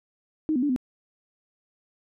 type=tone with pitch steps; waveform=sine; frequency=311.4 / 248.7 / 291 / 253.3 Hz; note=D#4 / B3 / D4 / B3; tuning=+2 / +12 / -16 / +44 cents; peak=-21 dBFS; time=0.49-0.762 s; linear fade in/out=0 ms; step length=68 ms; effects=none